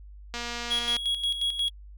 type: click train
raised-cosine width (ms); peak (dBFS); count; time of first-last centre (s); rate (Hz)
0.2; -17; 150; 0.34-0.966; 238
type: tone with tremolo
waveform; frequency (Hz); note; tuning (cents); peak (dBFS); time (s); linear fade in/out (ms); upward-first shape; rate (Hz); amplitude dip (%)
triangle; 3322; G#7; 0; -22; 0.7-1.7; 20; square; 5.6; 60
effects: added 50 Hz sine -43 dBFS peak until 1.97 s